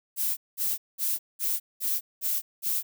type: noise bursts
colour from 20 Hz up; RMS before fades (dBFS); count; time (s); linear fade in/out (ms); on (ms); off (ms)
violet; -27; 7; 0.16-2.83; 50; 210; 200
effects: none